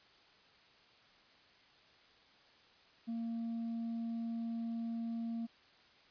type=tone with tanh clipping; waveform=triangle; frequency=230 Hz; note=A#3; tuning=23 cents flat; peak=-37 dBFS; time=3.07-5.47 s; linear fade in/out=20 ms; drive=7 dB; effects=white hiss -64 dBFS RMS until 6.1 s + resampled to 11025 Hz

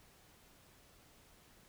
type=silence; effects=pink hiss -64 dBFS RMS until 1.68 s

